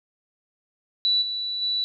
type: tone with level steps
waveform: sine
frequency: 3951 Hz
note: B7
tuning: in tune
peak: -18 / -26 / -22 dBFS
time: 1.05-1.84 s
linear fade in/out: 0 ms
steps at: 1.21 / 1.61 s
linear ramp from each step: 20 ms
effects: none